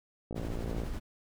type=click train; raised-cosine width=2 ms; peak=-25 dBFS; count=31; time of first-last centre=0.31-0.835 s; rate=57.1 Hz
type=noise with tremolo; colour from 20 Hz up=brown; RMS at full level=-35 dBFS; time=0.35-1 s; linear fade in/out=20 ms; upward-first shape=triangle; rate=12 Hz; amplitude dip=40%
effects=none